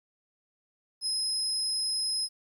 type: tone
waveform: 35% pulse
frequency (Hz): 5110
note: D#8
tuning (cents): +45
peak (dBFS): -25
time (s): 1.01-2.29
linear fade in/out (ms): 50
effects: 11-bit